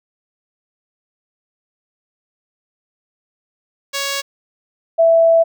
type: tone pair in turn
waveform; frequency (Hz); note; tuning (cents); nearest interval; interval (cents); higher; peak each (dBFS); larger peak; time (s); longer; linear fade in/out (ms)
5% pulse / sine; 556 / 661.2; C#5 / E5; +5 / +5; minor third; 300; second; -8; neither; 3.93-4.22 / 4.98-5.44; second; 20
effects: none